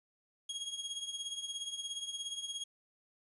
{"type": "tone with tremolo", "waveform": "sawtooth", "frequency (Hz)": 3284, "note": "G#7", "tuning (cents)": -20, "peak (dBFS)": -32, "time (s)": [0.49, 2.64], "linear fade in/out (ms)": 5, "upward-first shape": "triangle", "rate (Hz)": 17, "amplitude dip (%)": 75, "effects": ["resampled to 24000 Hz", "11-bit"]}